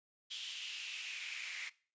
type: noise with high-pass filter sweep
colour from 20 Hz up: pink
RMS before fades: -44 dBFS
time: 0.3-1.7 s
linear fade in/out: 20 ms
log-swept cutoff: 3200 to 2100 Hz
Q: 4.7
effects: noise-tail reverb RT60 0.4 s tail -20 dB re dry + resampled to 16000 Hz